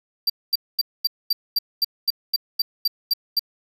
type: tone bursts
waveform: square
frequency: 4699 Hz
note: D8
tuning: in tune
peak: -17 dBFS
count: 13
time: 0.27-3.394 s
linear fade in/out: 5 ms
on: 28 ms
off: 230 ms
effects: 8-bit